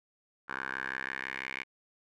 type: tone with band-pass filter sweep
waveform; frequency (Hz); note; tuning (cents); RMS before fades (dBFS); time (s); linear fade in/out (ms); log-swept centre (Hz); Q
10% pulse; 66; C2; +16; -38; 0.48-1.64; 20; 1400 to 2200; 4.8
effects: none